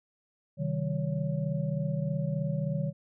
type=tone cluster; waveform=sine; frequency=131.7 / 155 / 190.7 / 561 Hz; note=C3 / D#3 / G3 / C#5; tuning=+12 / -6 / -47 / +21 cents; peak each=-34 / -30 / -35 / -38 dBFS; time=0.57-2.93 s; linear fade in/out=50 ms; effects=none